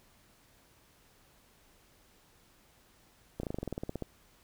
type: slowing click train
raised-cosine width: 2 ms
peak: -22 dBFS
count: 14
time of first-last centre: 3.4-4.023 s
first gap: 33 ms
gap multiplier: 1.06
effects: pink hiss -64 dBFS RMS until 4.43 s